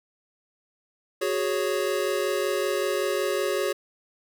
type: chord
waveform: square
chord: F# suspended second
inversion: none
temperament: equal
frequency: 370 / 415.3 / 554.4 Hz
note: F#4 / G#4 / C#5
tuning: 0 / 0 / 0 cents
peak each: -29 dBFS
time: 1.21-3.73 s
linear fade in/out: 10 ms
effects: none